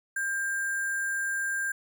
sine tone with sample-and-hold, 1596 Hz, G6, 31 cents sharp, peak -27 dBFS, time 0.16-1.72 s, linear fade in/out 5 ms, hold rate 8820 Hz, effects none

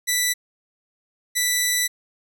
10% pulse tone pair in turn, 1975.5 / 1975.5 Hz, B6 / B6, 0 / 0 cents, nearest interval unison, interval 0 cents, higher neither, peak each -10 dBFS, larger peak neither, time 0.07-0.34 / 1.35-1.88 s, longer second, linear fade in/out 20 ms, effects none

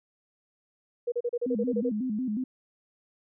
sine tone bursts, 480 Hz, B4, 49 cents flat, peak -25 dBFS, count 10, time 1.07-1.895 s, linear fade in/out 10 ms, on 51 ms, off 35 ms
sine tone with vibrato, 233.2 Hz, A#3, 1 cent sharp, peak -27 dBFS, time 1.46-2.44 s, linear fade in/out 5 ms, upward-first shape square, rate 5.5 Hz, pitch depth 170 cents each way
effects none

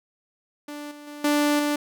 sawtooth tone with level steps, 293.7 Hz, D4, in tune, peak -30 / -37 / -33 / -15 / -18 dBFS, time 0.68-1.76 s, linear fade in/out 5 ms, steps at 0.91 / 1.07 / 1.24 / 1.59 s, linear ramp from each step 5 ms, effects none

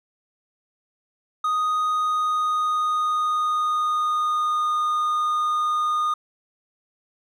triangle tone with pitch glide, 1244.5 to 1225.9 Hz, D#6 to D#6, 0 to -26 cents, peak -18 dBFS, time 1.44-6.14 s, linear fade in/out 5 ms, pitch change -26 cents, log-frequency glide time 1.83-4.76 s, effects none

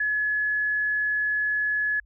sine tone, 1701 Hz, G#6, 41 cents sharp, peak -22 dBFS, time 0-2 s, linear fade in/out 5 ms, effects added 50 Hz sine -53 dBFS peak until 2.05 s

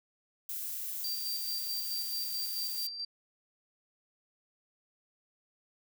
violet noise, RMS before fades -38 dBFS, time 0.49-2.87 s, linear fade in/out 2 ms
sine tone with tremolo, 4699 Hz, D8, in tune, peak -34 dBFS, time 1.04-3.05 s, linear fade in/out 5 ms, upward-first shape square, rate 4.6 Hz, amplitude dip 45%
effects none

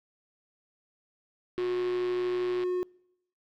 triangle tone, 362.3 Hz, F#4, 36 cents flat, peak -25 dBFS, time 1.58-2.83 s, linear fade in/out 0 ms
click train, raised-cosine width 0.3 ms, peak -26 dBFS, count 133, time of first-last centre 1.58-2.636 s, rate 125 Hz
effects noise-tail reverb RT60 0.8 s tail -26 dB re dry

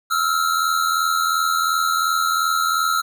square tone pair together, 1298.2 / 1381 Hz, E6 / F6, -27 / -20 cents, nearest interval minor second, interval 107 cents, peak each -21 dBFS, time 0.1-3.02 s, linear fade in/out 20 ms, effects none

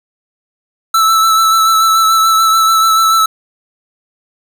square tone with vibrato, 1318.5 Hz, E6, in tune, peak -8 dBFS, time 0.94-3.26 s, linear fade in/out 5 ms, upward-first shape sine, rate 6.9 Hz, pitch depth 20 cents each way, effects 7-bit

